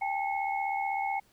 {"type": "tone cluster", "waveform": "sine", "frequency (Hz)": [795, 871, 2185], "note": ["G5", "A5", "C#7"], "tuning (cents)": [24, -18, -26], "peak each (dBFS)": [-30, -35, -36], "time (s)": [0.01, 1.2], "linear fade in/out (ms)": 10, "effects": ["pink hiss -65 dBFS RMS until 1.32 s"]}